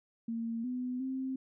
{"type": "tone with pitch steps", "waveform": "sine", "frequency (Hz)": [229.3, 250.6, 262.8], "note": ["A#3", "B3", "C4"], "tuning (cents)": [-28, 25, 8], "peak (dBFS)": -33, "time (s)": [0.28, 1.36], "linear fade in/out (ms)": 5, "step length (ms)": 360, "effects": []}